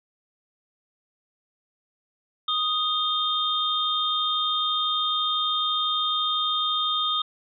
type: tone cluster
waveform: sine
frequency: 1244 / 3202 / 3636 Hz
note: D#6 / G7 / A#7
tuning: -1 / +36 / -44 cents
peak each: -26 / -30 / -25 dBFS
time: 2.48-7.22 s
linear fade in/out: 5 ms
effects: none